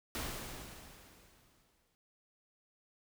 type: noise with exponential decay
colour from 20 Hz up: pink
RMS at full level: -38 dBFS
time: 0.15-1.95 s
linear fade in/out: 0 ms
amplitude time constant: 390 ms
effects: none